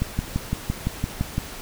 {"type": "click train", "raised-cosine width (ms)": 5, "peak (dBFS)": -10, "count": 9, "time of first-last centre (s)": [0.02, 1.381], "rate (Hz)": 5.88, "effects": ["pink hiss -37 dBFS RMS until 1.61 s"]}